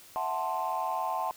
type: chord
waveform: sine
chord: F# half-diminished seventh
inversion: third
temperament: equal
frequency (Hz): 659.3 / 740 / 880 / 1046.5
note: E5 / F#5 / A5 / C6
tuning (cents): 0 / 0 / 0 / 0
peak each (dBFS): -36 / -33 / -32 / -33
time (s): 0.16-1.31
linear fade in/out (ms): 0
effects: tanh soft clip ceiling -22 dBFS + white hiss -53 dBFS RMS until 1.36 s